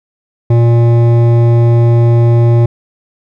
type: tone with hard clipping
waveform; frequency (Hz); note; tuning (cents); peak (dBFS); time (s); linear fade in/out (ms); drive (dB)
sine; 117.7; A#2; +17; -7; 0.5-2.66; 5; 12
effects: none